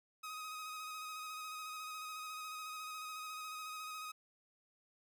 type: tone with vibrato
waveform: sawtooth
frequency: 1258 Hz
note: D#6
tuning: 19 cents sharp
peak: -40 dBFS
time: 0.23-4.12 s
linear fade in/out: 10 ms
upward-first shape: square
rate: 14 Hz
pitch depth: 19 cents each way
effects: none